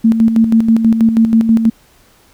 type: tone with tremolo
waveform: sine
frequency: 225.6 Hz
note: A3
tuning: 44 cents sharp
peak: -5 dBFS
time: 0.04-1.7 s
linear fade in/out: 10 ms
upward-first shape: square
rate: 6.2 Hz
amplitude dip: 55%
effects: pink hiss -49 dBFS RMS until 2.33 s